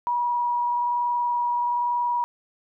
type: tone with frequency modulation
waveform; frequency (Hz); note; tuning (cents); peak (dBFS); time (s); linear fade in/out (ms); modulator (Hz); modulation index
sine; 964; B5; -42; -21; 0.07-2.24; 0; 21.1; 0.48
effects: none